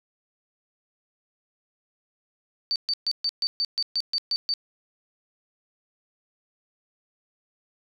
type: tone bursts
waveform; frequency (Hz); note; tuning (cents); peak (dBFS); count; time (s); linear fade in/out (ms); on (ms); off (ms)
sine; 4582; D8; -44; -22; 11; 2.71-4.538; 0; 48; 130
effects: none